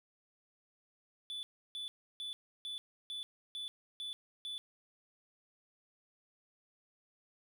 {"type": "tone bursts", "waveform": "triangle", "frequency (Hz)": 3474, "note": "A7", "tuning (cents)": -23, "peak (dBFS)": -38, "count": 8, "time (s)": [1.3, 4.58], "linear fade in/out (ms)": 0, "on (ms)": 130, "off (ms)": 320, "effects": []}